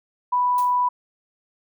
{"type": "tone", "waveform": "sine", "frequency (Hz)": 987.8, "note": "B5", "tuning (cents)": 0, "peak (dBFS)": -17, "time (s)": [0.32, 0.89], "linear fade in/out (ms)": 10}
{"type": "noise with exponential decay", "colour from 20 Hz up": "blue", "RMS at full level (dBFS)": -34, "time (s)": [0.58, 0.78], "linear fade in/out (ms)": 2, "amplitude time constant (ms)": 43}
{"effects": []}